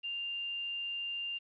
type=tone with quantisation; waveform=sine; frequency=2794 Hz; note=F7; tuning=in tune; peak=-35 dBFS; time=0.03-1.39 s; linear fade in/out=20 ms; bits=10; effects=resampled to 11025 Hz